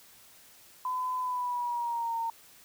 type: tone with pitch glide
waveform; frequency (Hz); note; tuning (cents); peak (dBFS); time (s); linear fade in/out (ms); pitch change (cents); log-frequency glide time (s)
sine; 1011 to 916.4; B5 to A#5; +40 to -30; -29; 0.85-2.3; 2; -170; 1.2-2.17
effects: white hiss -56 dBFS RMS until 2.64 s